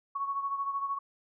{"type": "beating tone pair", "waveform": "sine", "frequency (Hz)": [1108.7, 1121.7], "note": ["C#6", "C#6"], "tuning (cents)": [0, 20], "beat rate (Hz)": 13, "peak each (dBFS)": [-31, -38], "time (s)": [0.15, 0.99], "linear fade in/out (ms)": 10, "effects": []}